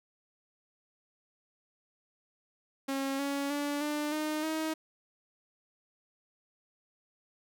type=tone with pitch steps; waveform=sawtooth; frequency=272 / 280.3 / 288.8 / 297.6 / 306.7 / 316.1 Hz; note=C#4 / C#4 / D4 / D4 / D#4 / D#4; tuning=-33 / +19 / -29 / +23 / -25 / +27 cents; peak=-27 dBFS; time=2.88-4.74 s; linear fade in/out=10 ms; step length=310 ms; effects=none